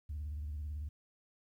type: tone with vibrato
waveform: sine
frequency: 74.5 Hz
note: D2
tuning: 25 cents sharp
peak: -36 dBFS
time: 0.09-0.89 s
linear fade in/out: 10 ms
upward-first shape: square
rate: 18 Hz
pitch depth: 96 cents each way
effects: tanh soft clip ceiling -35 dBFS + 12-bit